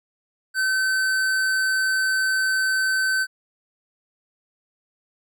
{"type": "tone with hard clipping", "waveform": "triangle", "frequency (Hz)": 1533, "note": "G6", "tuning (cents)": -39, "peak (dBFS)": -21, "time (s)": [0.54, 3.27], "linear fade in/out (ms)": 50, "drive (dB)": 18, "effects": []}